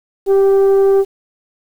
sine tone with frequency modulation, 392 Hz, G4, in tune, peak -6 dBFS, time 0.26-1.05 s, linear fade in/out 50 ms, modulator 386 Hz, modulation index 0.27, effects tanh soft clip ceiling -6 dBFS + 7-bit

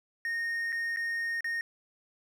triangle tone with dropouts, 1849 Hz, A#6, 15 cents flat, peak -28 dBFS, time 0.25-1.61 s, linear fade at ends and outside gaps 1 ms, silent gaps 0.722-0.726 / 0.962-0.97 / 1.407-1.444 s, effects none

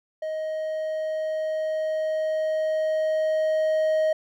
triangle tone with level ramp, 627 Hz, D#5, 13 cents sharp, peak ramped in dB -25 to -17 dBFS, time 0.22-4.13 s, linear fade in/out 5 ms, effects none

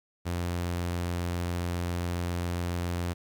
sawtooth tone, 87.31 Hz, F2, in tune, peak -25 dBFS, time 0.25-3.14 s, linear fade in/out 20 ms, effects 11-bit

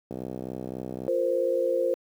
click train, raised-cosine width 2 ms, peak -20 dBFS, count 62, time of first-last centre 0.11-1.066 s, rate 63.8 Hz
sine chord, F suspended fourth, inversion none, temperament equal with one note detuned, 349.2 / 464.6 / 523.3 Hz, F4 / Bb4 / C5, 0 / -6 / 0 cents, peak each -30 / -29 / -24 dBFS, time 1.08-1.94 s, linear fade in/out 0 ms
effects high-pass 150 Hz 12 dB/octave + 9-bit

